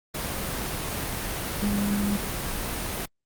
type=tone in noise; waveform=sine; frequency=203.6 Hz; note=G#3; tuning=34 cents flat; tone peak=-23 dBFS; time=1.62-2.17 s; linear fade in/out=10 ms; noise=pink; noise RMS=-30 dBFS; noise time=0.14-3.06 s; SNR=+4 dB; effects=Opus 32 kbps